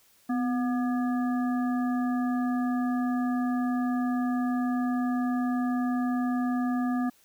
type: harmonic tone with a mistuned harmonic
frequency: 241.4 Hz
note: B3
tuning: 39 cents flat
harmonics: 1 / 3 / 5 / 7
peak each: -25 / -35 / -39 / -42 dBFS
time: 0.29-7.1 s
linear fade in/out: 10 ms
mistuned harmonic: 1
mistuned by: +65 cents
effects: white hiss -62 dBFS RMS until 7.24 s